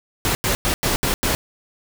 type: noise bursts at uneven times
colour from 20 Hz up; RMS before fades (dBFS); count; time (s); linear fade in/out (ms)
pink; -20; 6; 0.25-0.35 / 0.44-0.55 / 0.65-0.74 / 0.83-0.96 / 1.03-1.14 / 1.23-1.35; 0
effects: none